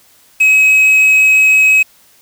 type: tone with quantisation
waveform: triangle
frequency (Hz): 2551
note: D#7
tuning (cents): +43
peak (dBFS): -4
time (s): 0.4-1.83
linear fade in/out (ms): 10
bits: 5
effects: white hiss -48 dBFS RMS until 2.21 s